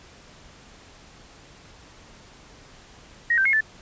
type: tone with pitch steps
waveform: sine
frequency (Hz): 1881 / 1562 / 2159 / 1756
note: A#6 / G6 / C#7 / A6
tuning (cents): +15 / -7 / -46 / -4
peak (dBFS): -17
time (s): 3.3-3.608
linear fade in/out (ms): 5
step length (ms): 77
effects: pink hiss -49 dBFS RMS until 3.81 s + resampled to 16000 Hz